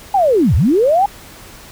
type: linear two-way sweep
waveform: sine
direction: down then up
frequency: 830.6 to 61.2 to 830.6 Hz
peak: -9 dBFS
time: 0.14-1.06 s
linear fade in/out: 5 ms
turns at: 0.55 s
effects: pink hiss -38 dBFS RMS until 1.71 s